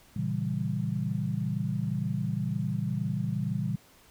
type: chord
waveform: sine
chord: A# diminished seventh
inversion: none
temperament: equal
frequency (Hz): 116.54 / 138.59 / 164.81 / 196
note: A#2 / C#3 / E3 / G3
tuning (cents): 0 / 0 / 0 / 0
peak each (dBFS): -33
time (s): 0.16-3.76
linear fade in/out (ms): 5
effects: pink hiss -58 dBFS RMS until 4.1 s